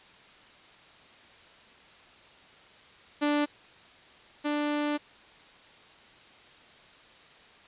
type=tone pair in turn; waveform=sawtooth; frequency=293.7 / 295.1 Hz; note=D4 / D4; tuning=0 / +8 cents; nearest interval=unison; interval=8 cents; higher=second; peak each=-20 / -23 dBFS; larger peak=first; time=3.21-3.46 / 4.44-4.98 s; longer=second; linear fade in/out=20 ms; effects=white hiss -54 dBFS RMS until 7.67 s + resampled to 8000 Hz